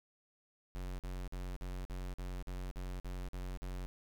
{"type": "tone bursts", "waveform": "square", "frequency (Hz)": 45.64, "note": "F#1", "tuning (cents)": -23, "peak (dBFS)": -40, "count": 11, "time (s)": [0.75, 3.86], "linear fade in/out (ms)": 0, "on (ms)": 240, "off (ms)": 47, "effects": []}